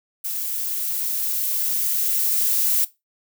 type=noise with level ramp; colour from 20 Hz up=violet; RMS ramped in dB=-27 to -19 dBFS; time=0.24-2.85 s; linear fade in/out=10 ms; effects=noise-tail reverb RT60 0.2 s tail -17 dB re dry